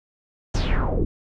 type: noise with low-pass filter sweep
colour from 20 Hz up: brown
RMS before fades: -21 dBFS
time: 0.54-1.05 s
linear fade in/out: 10 ms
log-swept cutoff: 6800 to 280 Hz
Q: 4.3
effects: none